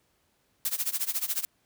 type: noise with tremolo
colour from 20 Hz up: blue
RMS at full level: -27 dBFS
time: 0.65-1.45 s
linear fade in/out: 0 ms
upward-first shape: sine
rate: 14 Hz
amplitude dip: 90%
effects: pink hiss -70 dBFS RMS until 1.65 s + high-pass 60 Hz 12 dB/octave